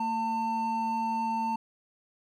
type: tone pair together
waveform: triangle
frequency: 226.1 / 898.2 Hz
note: A3 / A5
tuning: +47 / +35 cents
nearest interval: 2 octaves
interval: 2388 cents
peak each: -32 / -26 dBFS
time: 0-1.56 s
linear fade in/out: 5 ms
effects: none